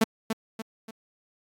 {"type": "tone with echo", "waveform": "sawtooth", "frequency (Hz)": 222.6, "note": "A3", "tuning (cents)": 20, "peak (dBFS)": -14, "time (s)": [0.01, 0.04], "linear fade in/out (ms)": 5, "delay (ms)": 290, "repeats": 3, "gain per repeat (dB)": -7, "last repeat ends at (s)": 0.91, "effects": ["AAC 48 kbps"]}